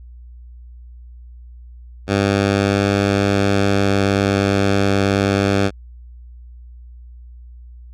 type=tone with pitch glide; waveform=10% pulse; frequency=100 to 98.97 Hz; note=G2 to G2; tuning=+35 to +17 cents; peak=-6 dBFS; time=2.07-5.71 s; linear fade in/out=50 ms; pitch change=-18 cents; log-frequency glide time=2.51-4.29 s; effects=added 60 Hz sine -36 dBFS peak until 7.93 s + low-pass 6000 Hz 12 dB/octave

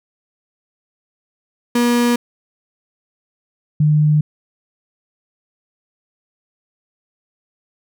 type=tone pair in turn; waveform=35% pulse / sine; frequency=240 / 151.19 Hz; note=B3 / D#3; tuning=-49 / -49 cents; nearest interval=minor sixth; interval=800 cents; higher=first; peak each=-11 / -10 dBFS; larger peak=second; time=1.75-2.16 / 3.8-4.21 s; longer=neither; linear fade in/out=5 ms; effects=none

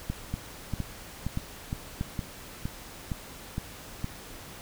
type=two click trains; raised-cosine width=5 ms; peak=-17 / -18 dBFS; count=4 / 9; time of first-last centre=0.1-2.011 / 0.34-4.044 s; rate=1.57 / 2.16 Hz; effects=pink hiss -45 dBFS RMS until 4.61 s

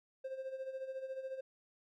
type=tone with tremolo; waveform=triangle; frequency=528 Hz; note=C5; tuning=16 cents sharp; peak=-35 dBFS; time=0.24-1.41 s; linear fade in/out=10 ms; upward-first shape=sine; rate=14 Hz; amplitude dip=70%; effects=tanh soft clip ceiling -32 dBFS

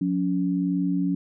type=tone pair together; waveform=sine; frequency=179.91 / 281.5 Hz; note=F#3 / C#4; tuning=-48 / +27 cents; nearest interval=minor sixth; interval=775 cents; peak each=-24 dBFS; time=0.01-1.15 s; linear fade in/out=5 ms; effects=none

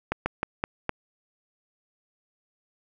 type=slowing click train; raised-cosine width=0.5 ms; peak=-10 dBFS; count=5; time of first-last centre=0.12-0.893 s; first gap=140 ms; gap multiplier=1.22; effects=none

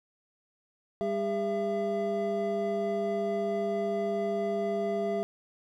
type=tone cluster; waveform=triangle; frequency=199.2 / 403.5 / 671 Hz; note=G3 / G#4 / E5; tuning=+28 / -50 / +31 cents; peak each=-33 / -29 / -29 dBFS; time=1.01-5.23 s; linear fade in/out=0 ms; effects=none

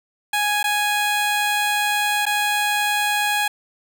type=tone with dropouts; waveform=15% pulse; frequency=830.6 Hz; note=G#5; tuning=in tune; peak=-12 dBFS; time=0.33-3.48 s; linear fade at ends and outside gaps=5 ms; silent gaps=0.63-0.64 / 2.255-2.264 s; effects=none

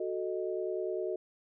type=chord; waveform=sine; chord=D# diminished; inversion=first; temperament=equal; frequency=370 / 440 / 622.3 Hz; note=F#4 / A4 / D#5; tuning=0 / 0 / 0 cents; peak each=-34 / -37 / -38 dBFS; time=0-1.16 s; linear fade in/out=5 ms; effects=none

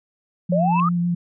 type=tone with vibrato; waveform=sine; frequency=173.8 Hz; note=F3; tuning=8 cents flat; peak=-18 dBFS; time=0.49-1.15 s; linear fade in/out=10 ms; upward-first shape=square; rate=7.3 Hz; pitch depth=12 cents each way
type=exponential sweep; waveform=sine; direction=up; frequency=542 to 1286 Hz; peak=-18 dBFS; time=0.52-0.89 s; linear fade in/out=5 ms
type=tone with exponential growth; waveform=sine; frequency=2637 Hz; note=E7; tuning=in tune; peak=-24 dBFS; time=0.59-0.8 s; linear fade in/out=1 ms; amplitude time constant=45 ms
effects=none

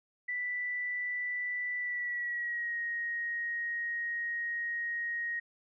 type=tone with pitch glide; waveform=sine; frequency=1975.5 to 1877.6 Hz; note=B6 to A#6; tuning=0 to +12 cents; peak=-32 dBFS; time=0.28-5.4 s; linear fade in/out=10 ms; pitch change=-88 cents; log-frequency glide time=1.78-2.79 s; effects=none

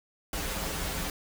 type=noise with comb filter; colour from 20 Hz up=pink; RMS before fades=-33 dBFS; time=0.33-1.1 s; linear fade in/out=2 ms; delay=8.4 ms; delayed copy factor=-0.85; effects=none

